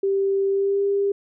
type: tone with pitch glide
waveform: sine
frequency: 392 to 399.5 Hz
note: G4 to G4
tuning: 0 to +33 cents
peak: -18 dBFS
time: 0.03-1.12 s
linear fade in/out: 5 ms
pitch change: +33 cents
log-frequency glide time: 0.49-0.84 s
effects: none